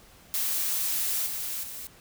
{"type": "noise with level steps", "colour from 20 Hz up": "blue", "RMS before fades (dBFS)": [-28, -33, -39], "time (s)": [0.34, 1.87], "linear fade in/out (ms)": 0, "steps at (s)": [1.26, 1.63], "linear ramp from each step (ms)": 5, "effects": ["pink hiss -54 dBFS RMS until 2 s"]}